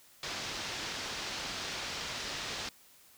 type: low-pass noise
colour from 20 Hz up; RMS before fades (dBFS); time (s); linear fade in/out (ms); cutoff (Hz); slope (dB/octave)
white; -39; 0.23-2.69; 2; 5600; 24
effects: white hiss -60 dBFS RMS until 3.17 s